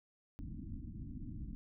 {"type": "low-pass noise", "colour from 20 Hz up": "pink", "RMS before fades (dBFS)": -45, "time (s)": [0.39, 1.55], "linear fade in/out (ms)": 0, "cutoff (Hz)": 310, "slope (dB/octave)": 96, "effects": []}